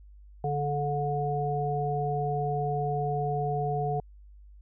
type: harmonic tone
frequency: 145 Hz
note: D3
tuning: 22 cents flat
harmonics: 1 / 3 / 5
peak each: -30 / -32 / -30 dBFS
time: 0.44-4 s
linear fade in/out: 2 ms
effects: added 50 Hz sine -48 dBFS peak until 4.61 s